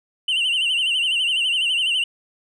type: tone with vibrato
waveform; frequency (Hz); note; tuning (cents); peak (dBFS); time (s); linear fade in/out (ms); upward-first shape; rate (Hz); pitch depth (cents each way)
sine; 2904; F#7; -33; -15; 0.28-2.04; 5; sine; 12; 110
effects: tanh soft clip ceiling -17 dBFS